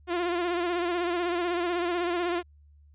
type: tone with vibrato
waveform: sawtooth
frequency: 349.2 Hz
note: F4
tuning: in tune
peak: -22 dBFS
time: 0.07-2.43 s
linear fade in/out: 50 ms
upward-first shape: sine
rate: 16 Hz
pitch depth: 54 cents each way
effects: added 73 Hz sine -53 dBFS peak until 2.94 s + resampled to 8000 Hz